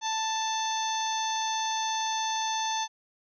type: harmonic tone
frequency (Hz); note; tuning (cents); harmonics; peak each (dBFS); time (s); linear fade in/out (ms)
883; A5; +6; 1 / 2 / 3 / 4 / 5 / 6 / 7; -29 / -39 / -42 / -35 / -41 / -45 / -35; 0.01-2.88; 50
effects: none